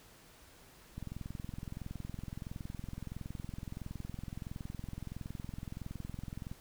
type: click train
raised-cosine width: 5 ms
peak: -29 dBFS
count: 120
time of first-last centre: 0.98-6.515 s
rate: 21.5 Hz
effects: pink hiss -59 dBFS RMS until 6.6 s